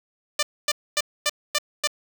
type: tone bursts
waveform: 5% pulse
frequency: 594 Hz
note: D5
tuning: 20 cents sharp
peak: -8 dBFS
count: 6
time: 0.39-1.874 s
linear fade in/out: 5 ms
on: 39 ms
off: 250 ms
effects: 7-bit